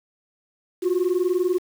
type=tone pair together; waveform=sine; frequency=351.5 / 371.7 Hz; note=F4 / F#4; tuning=+11 / +8 cents; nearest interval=minor second; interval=97 cents; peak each=-20 dBFS; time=0.82-1.59 s; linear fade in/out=20 ms; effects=tanh soft clip ceiling -15 dBFS + 7-bit